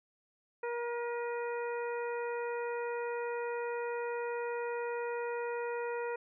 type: harmonic tone with a mistuned harmonic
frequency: 475.2 Hz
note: A#4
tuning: 33 cents sharp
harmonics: 1 / 2 / 3 / 4 / 5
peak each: -35 / -41 / -45 / -47 / -49 dBFS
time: 0.63-6.16 s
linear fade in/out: 5 ms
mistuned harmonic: 5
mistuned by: +55 cents
effects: none